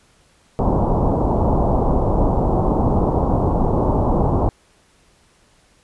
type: low-pass noise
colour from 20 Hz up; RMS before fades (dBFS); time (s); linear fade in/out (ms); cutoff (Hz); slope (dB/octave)
pink; -17; 0.59-4.49; 0; 1000; 48
effects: pink hiss -56 dBFS RMS until 5.83 s + resampled to 24000 Hz